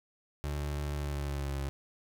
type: tone with pitch glide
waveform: 30% pulse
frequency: 73 to 69.06 Hz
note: D2 to C#2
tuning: -10 to -6 cents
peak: -30 dBFS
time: 0.44-1.69 s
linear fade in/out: 0 ms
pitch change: -96 cents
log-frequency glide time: 0.94-1.58 s
effects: none